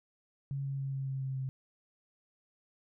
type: tone with pitch steps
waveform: sine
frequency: 138.3 / 137.27 / 136.24 / 135.22 / 134.21 / 133.2 / 132.21 Hz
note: C#3 / C#3 / C#3 / C#3 / C3 / C3 / C3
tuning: -4 / -17 / -30 / -43 / +44 / +31 / +18 cents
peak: -33 dBFS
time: 0.51-1.49 s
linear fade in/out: 0 ms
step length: 140 ms
effects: none